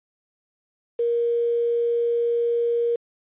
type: tone with quantisation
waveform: sine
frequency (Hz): 470.9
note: A#4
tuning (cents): +18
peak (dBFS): -19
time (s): 0.99-2.96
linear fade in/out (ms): 5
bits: 7
effects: resampled to 8000 Hz